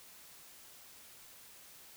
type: silence
effects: white hiss -56 dBFS RMS until 1.96 s